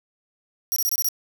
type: tone bursts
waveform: 15% pulse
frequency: 5690 Hz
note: F8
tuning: 31 cents sharp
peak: -15 dBFS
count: 6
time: 0.72-1.087 s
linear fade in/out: 0 ms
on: 42 ms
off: 23 ms
effects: none